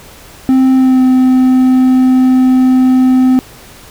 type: tone with pitch glide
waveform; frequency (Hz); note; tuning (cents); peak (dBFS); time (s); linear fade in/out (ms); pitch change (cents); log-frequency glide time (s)
triangle; 261.6 to 257.1; C4 to C4; 0 to -30; -3; 0.49-3.39; 0; -30; 0.75-1.02
effects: pink hiss -36 dBFS RMS until 3.9 s